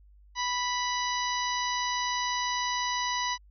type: harmonic tone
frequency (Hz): 986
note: B5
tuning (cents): -3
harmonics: 1 / 2 / 3 / 4 / 5 / 6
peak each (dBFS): -30 / -34 / -38 / -37 / -38 / -38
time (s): 0.35-3.38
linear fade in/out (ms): 50
effects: added 50 Hz sine -53 dBFS peak until 3.5 s